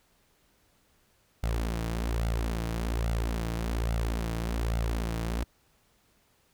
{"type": "tone with flanger", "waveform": "sawtooth", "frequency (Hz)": 56.7, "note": "A#1", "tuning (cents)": -47, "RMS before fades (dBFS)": -30, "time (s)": [1.43, 5.44], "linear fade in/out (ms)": 5, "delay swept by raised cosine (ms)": [1.4, 6.4], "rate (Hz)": 1.2, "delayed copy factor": 0.6, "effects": ["pink hiss -67 dBFS RMS until 6.53 s"]}